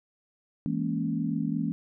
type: chord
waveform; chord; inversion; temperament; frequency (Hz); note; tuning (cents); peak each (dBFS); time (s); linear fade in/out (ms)
sine; A# half-diminished seventh; second; equal; 164.81 / 207.7 / 233.1 / 277.2; E3 / G#3 / A#3 / C#4; 0 / 0 / 0 / 0; -31 / -33 / -31 / -32; 0.66-1.72; 0
effects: none